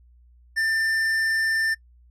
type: tone with tanh clipping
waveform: sine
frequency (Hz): 1788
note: A6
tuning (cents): +27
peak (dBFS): -22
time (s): 0.56-1.75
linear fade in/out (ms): 20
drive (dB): 11
effects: noise-tail reverb RT60 0.1 s tail -26 dB re dry + added 60 Hz sine -51 dBFS peak until 2.1 s